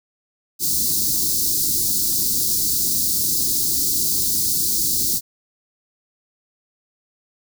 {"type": "band-stop noise", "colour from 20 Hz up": "white", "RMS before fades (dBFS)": -20, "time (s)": [0.59, 5.21], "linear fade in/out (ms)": 50, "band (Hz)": [370, 4200], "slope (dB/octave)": 48, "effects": []}